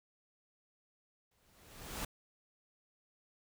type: noise with exponential growth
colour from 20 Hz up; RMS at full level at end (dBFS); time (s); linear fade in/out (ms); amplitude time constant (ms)
pink; -38; 1.31-2.05; 5; 160
effects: none